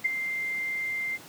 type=tone with ADSR envelope; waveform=sine; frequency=2093 Hz; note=C7; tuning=in tune; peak=-19 dBFS; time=0.04-1.18 s; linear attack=16 ms; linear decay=17 ms; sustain=-9 dB; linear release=32 ms; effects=pink hiss -47 dBFS RMS until 1.28 s + high-pass 150 Hz 12 dB/octave